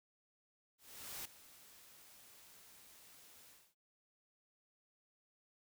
white noise with ADSR envelope, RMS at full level -45 dBFS, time 0.78-3.75 s, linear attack 470 ms, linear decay 7 ms, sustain -16 dB, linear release 270 ms, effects none

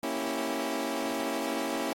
20% pulse chord, A# diminished seventh, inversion none, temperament equal, 233.1 / 277.2 / 329.6 / 392 Hz, A#3 / C#4 / E4 / G4, 0 / 0 / 0 / 0 cents, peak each -32 / -29 / -30 / -34 dBFS, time 0.03-1.93 s, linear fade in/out 2 ms, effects AAC 48 kbps

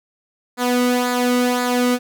sawtooth tone with flanger, 246.9 Hz, B3, in tune, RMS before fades -18 dBFS, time 0.57-1.99 s, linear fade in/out 50 ms, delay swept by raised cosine 0.34 to 1.21 ms, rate 1.9 Hz, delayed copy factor -0.6, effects none

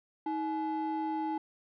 triangle ring-modulated tone, 584 Hz, D5, 10 cents flat, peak -25 dBFS, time 0.26-1.38 s, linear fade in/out 5 ms, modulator 267 Hz, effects tanh soft clip ceiling -23 dBFS + resampled to 11025 Hz

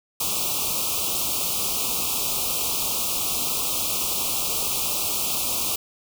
white band-stop noise, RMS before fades -25 dBFS, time 0.2-5.76 s, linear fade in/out 5 ms, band 1300 to 2400 Hz, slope 96 dB/octave, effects none

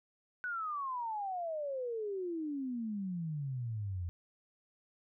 sine exponential sweep, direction down, 1500 to 84 Hz, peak -35 dBFS, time 0.44-4.09 s, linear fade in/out 0 ms, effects none

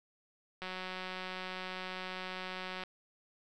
click train, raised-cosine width 0.3 ms, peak -25 dBFS, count 411, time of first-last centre 0.62-2.836 s, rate 185 Hz, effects none

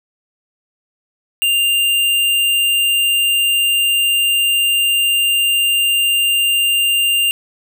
square tone, 2794 Hz, F7, in tune, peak -13 dBFS, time 1.42-7.31 s, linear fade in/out 0 ms, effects none

